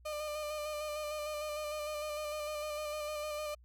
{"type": "tone with vibrato", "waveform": "35% pulse", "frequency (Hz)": 602, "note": "D5", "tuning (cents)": 43, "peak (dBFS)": -35, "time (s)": [0.05, 3.55], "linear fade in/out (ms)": 10, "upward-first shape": "square", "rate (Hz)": 6.6, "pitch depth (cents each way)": 21, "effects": ["added 60 Hz sine -57 dBFS peak until 3.64 s"]}